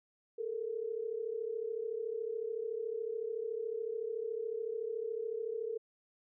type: tone pair together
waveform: sine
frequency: 428.1 / 461.9 Hz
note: A4 / A#4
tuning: -47 / -16 cents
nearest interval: minor second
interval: 131 cents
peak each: -39 / -37 dBFS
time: 0.38-5.78 s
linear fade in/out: 10 ms
effects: none